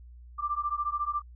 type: beating tone pair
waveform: sine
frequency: 1174.7 / 1188.7 Hz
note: D6 / D6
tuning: 0 / +21 cents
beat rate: 14 Hz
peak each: -31 dBFS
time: 0.38-1.22 s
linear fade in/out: 20 ms
effects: added 60 Hz sine -46 dBFS peak until 1.35 s